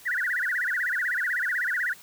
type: tone with vibrato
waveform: sine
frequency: 1695 Hz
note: G#6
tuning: 35 cents sharp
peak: -24 dBFS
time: 0.05-1.94 s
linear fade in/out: 20 ms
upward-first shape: sine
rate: 16 Hz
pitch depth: 280 cents each way
effects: white hiss -50 dBFS RMS until 2.02 s